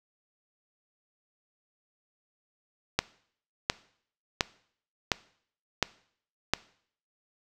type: click train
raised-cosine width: 0.2 ms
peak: -5 dBFS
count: 6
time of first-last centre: 2.99-6.536 s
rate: 1.41 Hz
effects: noise-tail reverb RT60 0.6 s tail -20 dB re dry